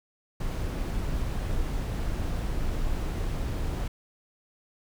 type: noise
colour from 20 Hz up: brown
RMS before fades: -29 dBFS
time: 0.4-3.88 s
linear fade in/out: 5 ms
effects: none